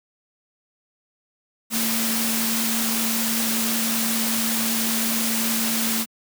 sine tone in noise, 226.3 Hz, A3, 49 cents sharp, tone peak -25 dBFS, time 1.7-6.06 s, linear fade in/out 50 ms, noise white, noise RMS -24 dBFS, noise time 1.7-6.06 s, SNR -4 dB, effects high-pass 150 Hz 12 dB/octave

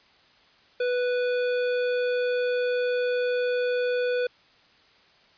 sine tone with tanh clipping, 493.9 Hz, B4, in tune, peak -25 dBFS, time 0.8-4.27 s, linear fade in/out 5 ms, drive 18 dB, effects white hiss -58 dBFS RMS until 5.37 s + resampled to 11025 Hz

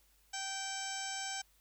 harmonic tone, 777 Hz, G5, 16 cents flat, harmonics 1 / 2 / 3 / 4 / 5 / 6 / 7 / 8 / 9 / 10, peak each -44 / -45 / -49 / -47 / -52 / -53 / -46 / -46 / -55 / -45 dBFS, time 0.33-1.42 s, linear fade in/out 10 ms, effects added 50 Hz sine -70 dBFS peak until 1.6 s + white hiss -70 dBFS RMS until 1.6 s

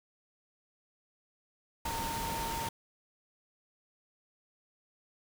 sine tone in noise, 915 Hz, A#5, 32 cents flat, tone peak -36 dBFS, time 1.85-2.69 s, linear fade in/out 5 ms, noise pink, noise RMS -38 dBFS, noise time 1.85-2.69 s, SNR -1 dB, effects none

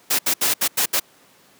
white noise bursts at uneven times, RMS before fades -19 dBFS, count 6, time 0.1-0.19 / 0.26-0.34 / 0.41-0.54 / 0.61-0.68 / 0.77-0.86 / 0.93-1 s, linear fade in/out 10 ms, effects pink hiss -53 dBFS RMS until 1.59 s + high-pass 200 Hz 12 dB/octave

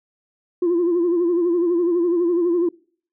sine tone with vibrato, 346.2 Hz, F4, 15 cents flat, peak -14 dBFS, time 0.62-2.69 s, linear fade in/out 5 ms, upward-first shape sine, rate 12 Hz, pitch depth 70 cents each way, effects noise-tail reverb RT60 0.5 s tail -25 dB re dry + tanh soft clip ceiling -13 dBFS

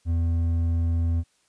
sine tone with hard clipping, 83.7 Hz, E2, 27 cents sharp, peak -22 dBFS, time 0.05-1.24 s, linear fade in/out 50 ms, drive 5 dB, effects white hiss -66 dBFS RMS until 1.48 s + resampled to 22050 Hz

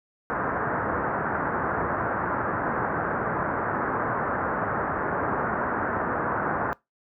white low-pass noise, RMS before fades -27 dBFS, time 0.3-6.73 s, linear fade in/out 0 ms, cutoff 1600 Hz, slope 48 dB/octave, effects noise-tail reverb RT60 0.2 s tail -23 dB re dry + high-pass 80 Hz 12 dB/octave

